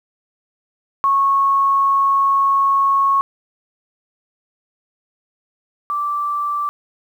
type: tone pair in turn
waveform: sine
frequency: 1100 / 1168.8 Hz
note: C#6 / D6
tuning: -14 / -9 cents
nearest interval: minor second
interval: 105 cents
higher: second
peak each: -12 / -18 dBFS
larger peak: first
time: 1.04-3.21 / 5.9-6.69 s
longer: first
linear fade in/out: 0 ms
effects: 8-bit